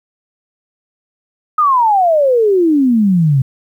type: exponential sweep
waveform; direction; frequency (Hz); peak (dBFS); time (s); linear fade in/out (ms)
sine; down; 1270 to 128.6; -8; 1.58-3.42; 5
effects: 8-bit